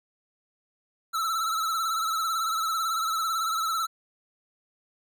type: tone with vibrato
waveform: square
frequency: 1318.5 Hz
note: E6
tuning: in tune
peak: -26 dBFS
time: 1.13-3.87 s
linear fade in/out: 20 ms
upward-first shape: triangle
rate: 18 Hz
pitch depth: 73 cents each way
effects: none